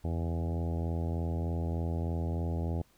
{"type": "harmonic tone with a mistuned harmonic", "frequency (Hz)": 83.3, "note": "E2", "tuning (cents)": 19, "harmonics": [1, 2, 3, 4, 5, 6, 7, 8, 9, 10], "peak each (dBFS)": [-31, -37, -41, -43, -45, -47, -48, -49, -50, -51], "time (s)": [0.04, 2.82], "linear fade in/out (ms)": 5, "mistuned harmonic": 1, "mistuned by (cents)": 22, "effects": ["pink hiss -66 dBFS RMS until 2.97 s"]}